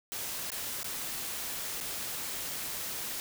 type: noise with dropouts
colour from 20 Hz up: white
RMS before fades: -37 dBFS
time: 0.12-3.2 s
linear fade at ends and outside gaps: 0 ms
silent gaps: 0.503-0.519 / 0.831-0.844 / 1.803-1.81 s
effects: none